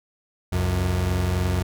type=tone pair together; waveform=35% pulse; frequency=67.54 / 91 Hz; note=C#2 / F#2; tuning=-44 / -28 cents; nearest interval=perfect fourth; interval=516 cents; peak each=-25 / -20 dBFS; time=0.52-1.63 s; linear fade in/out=10 ms; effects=none